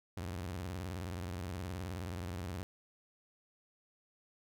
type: tone with vibrato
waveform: sawtooth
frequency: 89.2 Hz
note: F2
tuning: 37 cents sharp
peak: -35 dBFS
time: 0.17-2.63 s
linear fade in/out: 0 ms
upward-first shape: triangle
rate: 19 Hz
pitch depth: 290 cents each way
effects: none